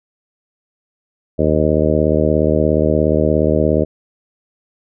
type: harmonic tone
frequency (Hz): 77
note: D#2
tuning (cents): -17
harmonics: 1 / 2 / 3 / 4 / 5 / 6 / 7 / 8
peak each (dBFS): -20 / -20 / -20 / -20 / -20 / -20 / -20 / -20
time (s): 1.38-3.85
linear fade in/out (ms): 20
effects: none